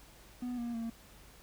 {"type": "tone with pitch steps", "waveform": "triangle", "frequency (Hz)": [246.8, 237.1, 229], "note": ["B3", "A#3", "A#3"], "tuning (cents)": [-1, 30, -31], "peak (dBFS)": -33, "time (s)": [0.42, 0.9], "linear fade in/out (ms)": 5, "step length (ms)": 160, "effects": ["added 50 Hz sine -59 dBFS peak until 1.42 s", "pink hiss -58 dBFS RMS until 1.42 s"]}